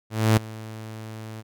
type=tone with ADSR envelope; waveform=sawtooth; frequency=110 Hz; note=A2; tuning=in tune; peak=-10 dBFS; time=0.1-1.43 s; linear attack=270 ms; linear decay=9 ms; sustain=-21 dB; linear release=35 ms; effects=none